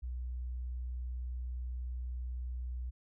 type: tone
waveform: sine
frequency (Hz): 61.74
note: B1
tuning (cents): 0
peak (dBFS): -36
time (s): 0.02-2.91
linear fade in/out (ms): 20
effects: none